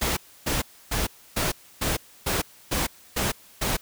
pink noise bursts, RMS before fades -25 dBFS, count 9, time 0.01-3.77 s, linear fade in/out 10 ms, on 160 ms, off 290 ms, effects white hiss -52 dBFS RMS until 3.81 s

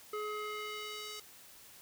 square tone with band-pass filter sweep, 422.9 Hz, G#4, 31 cents sharp, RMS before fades -41 dBFS, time 0.13-1.2 s, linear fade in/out 5 ms, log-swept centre 1000 to 5400 Hz, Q 0.97, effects white hiss -56 dBFS RMS until 1.81 s

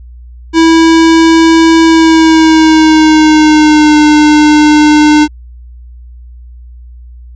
square tone with pitch glide, 327 to 301.6 Hz, E4 to D4, -14 to +46 cents, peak -3 dBFS, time 0.53-5.28 s, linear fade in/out 50 ms, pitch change -140 cents, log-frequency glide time 1.83-3.98 s, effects added 60 Hz sine -28 dBFS peak until 7.35 s + resampled to 16000 Hz

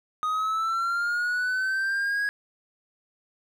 triangle linear sweep, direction up, 1241 to 1661 Hz, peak -22 dBFS, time 0.23-2.29 s, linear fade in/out 0 ms, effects none

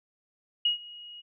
sine tone with ADSR envelope, 2889 Hz, F#7, 42 cents flat, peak -20 dBFS, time 0.65-1.22 s, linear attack 5 ms, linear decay 120 ms, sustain -22 dB, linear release 25 ms, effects none

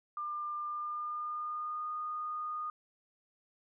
sine tone with pitch glide, 1197 to 1228.5 Hz, D6 to D#6, +33 to -22 cents, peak -35 dBFS, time 0.17-2.7 s, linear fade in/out 2 ms, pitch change +45 cents, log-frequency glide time 0.61-1.9 s, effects none

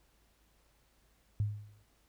sine tone with exponential decay, 104.2 Hz, G#2, 6 cents sharp, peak -26 dBFS, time 1.4-1.84 s, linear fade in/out 0 ms, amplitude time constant 94 ms, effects added 53 Hz sine -70 dBFS peak until 2.08 s + pink hiss -71 dBFS RMS until 2.08 s

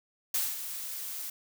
blue noise with ADSR envelope, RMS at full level -28 dBFS, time 0.34-1.3 s, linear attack 4 ms, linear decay 210 ms, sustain -10 dB, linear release 5 ms, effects none

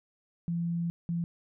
sine tone bursts at uneven times, 170 Hz, F3, 46 cents flat, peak -28 dBFS, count 2, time 0.48-0.9 / 1.09-1.24 s, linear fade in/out 0 ms, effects none

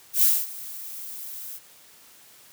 violet noise with ADSR envelope, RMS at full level -17 dBFS, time 0.13-1.6 s, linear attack 100 ms, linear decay 230 ms, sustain -20 dB, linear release 46 ms, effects white hiss -52 dBFS RMS until 2.52 s + high-pass 80 Hz 12 dB/octave

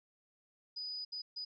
sine tone bursts at uneven times, 4965 Hz, D#8, 5 cents flat, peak -39 dBFS, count 3, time 0.76-1.05 / 1.12-1.22 / 1.36-1.45 s, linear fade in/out 10 ms, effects none

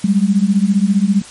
sine beating tone pair, 191.5 / 206.5 Hz, G3 / G#3, -40 / -10 cents, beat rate 15 Hz, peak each -13 dBFS, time 0.04-1.22 s, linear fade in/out 5 ms, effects white hiss -36 dBFS RMS until 1.3 s + MP3 48 kbps

